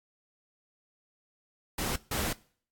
pink noise bursts at uneven times, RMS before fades -32 dBFS, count 2, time 1.78-1.96 / 2.11-2.33 s, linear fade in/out 5 ms, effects noise-tail reverb RT60 0.5 s tail -21 dB re dry + AAC 64 kbps

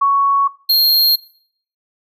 sine / square tone pair in turn, 1113 / 4226 Hz, C#6 / C8, +7 / +16 cents, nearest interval octave + major seventh, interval 2309 cents, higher second, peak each -10 dBFS, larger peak neither, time 0.01-0.48 / 0.69-1.16 s, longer neither, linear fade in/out 10 ms, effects noise-tail reverb RT60 0.6 s tail -21 dB re dry

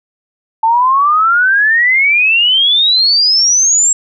sine exponential sweep, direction up, 880 to 7640 Hz, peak -7 dBFS, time 0.63-3.93 s, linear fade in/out 5 ms, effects none

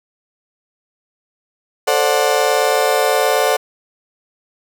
35% pulse chord, D dominant seventh, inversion second, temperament just, 440.5 / 528.6 / 587.3 / 734.2 Hz, A4 / C5 / D5 / F#5, +2 / +18 / 0 / -14 cents, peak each -17 dBFS, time 1.87-3.57 s, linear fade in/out 10 ms, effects none

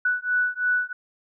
sine beating tone pair, 1480 / 1483 Hz, F#6 / F#6, 0 / +4 cents, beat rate 3 Hz, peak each -24 dBFS, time 0.05-0.93 s, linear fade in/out 5 ms, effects none

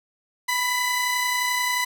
sawtooth tone pair together, 987.8 / 2007 Hz, B5 / B6, 0 / +27 cents, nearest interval octave, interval 1227 cents, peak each -21 dBFS, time 0.48-1.85 s, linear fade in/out 10 ms, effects none

